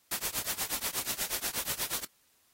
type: noise with tremolo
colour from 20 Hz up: white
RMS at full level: -30 dBFS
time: 0.11-2.05 s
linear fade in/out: 5 ms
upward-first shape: triangle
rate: 8.3 Hz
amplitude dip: 100%
effects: white hiss -68 dBFS RMS until 2.53 s + AAC 48 kbps